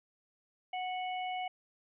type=harmonic tone; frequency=737 Hz; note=F#5; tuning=7 cents flat; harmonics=1 / 3 / 4; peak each=-35 / -43 / -46 dBFS; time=0.73-1.48 s; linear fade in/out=5 ms; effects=none